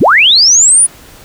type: linear sweep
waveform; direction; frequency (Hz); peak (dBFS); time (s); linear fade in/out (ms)
sine; up; 55.2 to 9956; -3; 0-0.87; 20
effects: pink hiss -37 dBFS RMS until 1.24 s